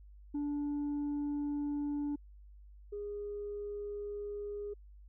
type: tone pair in turn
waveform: sine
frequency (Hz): 290.6 / 411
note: D4 / G#4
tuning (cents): -18 / -18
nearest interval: tritone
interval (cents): 600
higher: second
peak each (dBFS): -30 / -37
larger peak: first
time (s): 0.34-2.16 / 2.92-4.74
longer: neither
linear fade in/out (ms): 10
effects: tanh soft clip ceiling -32 dBFS + added 50 Hz sine -52 dBFS peak until 5.08 s